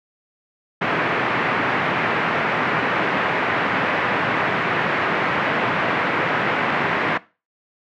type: band-pass noise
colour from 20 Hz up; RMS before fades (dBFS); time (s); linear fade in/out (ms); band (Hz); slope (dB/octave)
white; -21; 0.81-7.18; 10; 120 to 2100; 24
effects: noise-tail reverb RT60 0.3 s tail -19 dB re dry